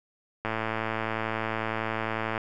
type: click train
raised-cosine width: 0.5 ms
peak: -14 dBFS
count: 215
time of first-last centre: 0.45-2.378 s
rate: 111 Hz
effects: none